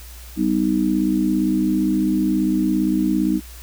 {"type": "chord", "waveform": "sine", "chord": "G augmented", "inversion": "none", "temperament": "equal with one note detuned", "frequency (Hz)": [196, 253.4, 311.1], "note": ["G3", "B3", "D#4"], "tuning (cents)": [0, 45, 0], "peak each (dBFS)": [-21, -22, -19], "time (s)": [0.36, 3.41], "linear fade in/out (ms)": 50, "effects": ["added 60 Hz sine -37 dBFS peak until 3.62 s", "white hiss -43 dBFS RMS until 3.62 s"]}